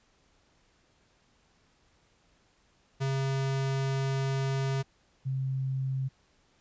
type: tone pair in turn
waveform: square / sine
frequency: 135.2 / 132.8 Hz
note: C#3 / C3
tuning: -43 / +26 cents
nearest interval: unison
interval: 31 cents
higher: first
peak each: -28 dBFS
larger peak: neither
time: 3-4.83 / 5.25-6.09 s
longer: first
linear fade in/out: 20 ms
effects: pink hiss -67 dBFS RMS until 6.6 s + resampled to 16000 Hz